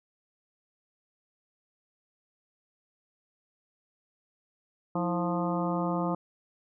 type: harmonic tone with a mistuned harmonic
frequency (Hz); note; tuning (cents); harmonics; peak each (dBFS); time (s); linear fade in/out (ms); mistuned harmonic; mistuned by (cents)
175.7; F3; +11; 1 / 2 / 3 / 4 / 5 / 6 / 7; -30 / -33 / -35 / -36 / -37 / -38 / -38; 4.95-6.15; 5; 2; -110
effects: none